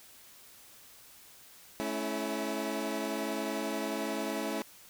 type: chord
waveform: 20% pulse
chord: A major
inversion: none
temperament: equal with one note detuned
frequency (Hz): 216 / 277.2 / 329.6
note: A3 / C#4 / E4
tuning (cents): -32 / 0 / 0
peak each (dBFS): -32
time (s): 1.8-4.62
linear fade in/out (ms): 0
effects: white hiss -55 dBFS RMS until 4.89 s